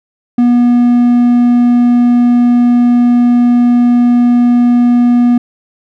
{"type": "tone", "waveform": "triangle", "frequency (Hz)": 242, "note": "B3", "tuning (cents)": -35, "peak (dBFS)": -3, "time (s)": [0.38, 5.38], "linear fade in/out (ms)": 5, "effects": []}